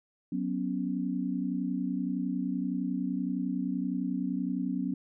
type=chord; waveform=sine; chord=F# suspended fourth; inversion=none; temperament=just; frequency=185 / 246.7 / 277.5 Hz; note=F#3 / B3 / C#4; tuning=0 / -2 / +2 cents; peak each=-33 dBFS; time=0.32-4.94 s; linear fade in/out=5 ms; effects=none